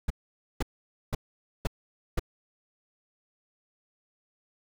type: noise bursts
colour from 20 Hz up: brown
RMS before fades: -25 dBFS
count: 5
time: 0.08-2.195 s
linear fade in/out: 5 ms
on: 23 ms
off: 500 ms
effects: none